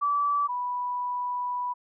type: tone pair in turn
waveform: sine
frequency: 1155 / 985.1 Hz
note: D6 / B5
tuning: -29 / -5 cents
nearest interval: minor third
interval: 276 cents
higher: first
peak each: -22 / -27 dBFS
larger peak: first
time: 0.01-0.48 / 0.48-1.74 s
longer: second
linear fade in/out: 20 ms
effects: none